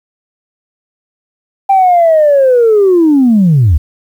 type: linear sweep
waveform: sine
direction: down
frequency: 792 to 66.7 Hz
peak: -3 dBFS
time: 1.69-3.78 s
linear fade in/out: 10 ms
effects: tanh soft clip ceiling -1 dBFS + 7-bit

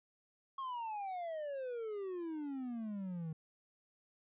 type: exponential sweep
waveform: triangle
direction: down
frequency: 1096 to 155.56 Hz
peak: -37 dBFS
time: 0.58-3.33 s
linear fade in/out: 5 ms
effects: resampled to 8000 Hz

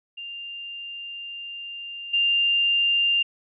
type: tone with level steps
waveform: sine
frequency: 2794 Hz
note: F7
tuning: in tune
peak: -33 / -18 dBFS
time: 0.17-3.23 s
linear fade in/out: 10 ms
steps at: 2.13 s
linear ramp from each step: 10 ms
effects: none

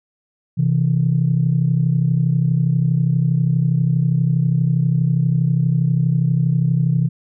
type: tone pair together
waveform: sine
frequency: 130.81 / 163.2 Hz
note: C3 / E3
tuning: 0 / -17 cents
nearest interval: major third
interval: 383 cents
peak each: -16 dBFS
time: 0.57-7.09 s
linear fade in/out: 20 ms
effects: tanh soft clip ceiling -6 dBFS

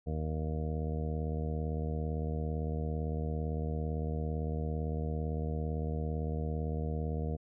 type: harmonic tone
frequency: 77.78 Hz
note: D#2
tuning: in tune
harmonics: 1 / 2 / 3 / 4 / 5 / 6 / 7 / 8 / 9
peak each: -34 / -37 / -42 / -48 / -49 / -42 / -53 / -50 / -48 dBFS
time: 0.06-7.37 s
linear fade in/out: 20 ms
effects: none

